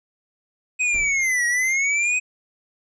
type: linear two-way sweep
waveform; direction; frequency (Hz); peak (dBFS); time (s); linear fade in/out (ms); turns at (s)
square; down then up; 2529 to 1891 to 2529; -19; 0.79-2.2; 20; 1.46
type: noise with exponential decay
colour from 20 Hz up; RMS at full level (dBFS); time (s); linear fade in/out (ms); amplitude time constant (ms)
brown; -32; 0.94-1.45; 2; 110
effects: resampled to 22050 Hz